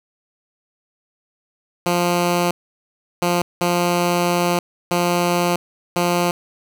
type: tone bursts at uneven times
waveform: 10% pulse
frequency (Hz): 175.1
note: F3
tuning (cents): +5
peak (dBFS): -8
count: 5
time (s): 1.86-2.51 / 3.22-3.42 / 3.61-4.59 / 4.91-5.56 / 5.96-6.31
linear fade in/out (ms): 2
effects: none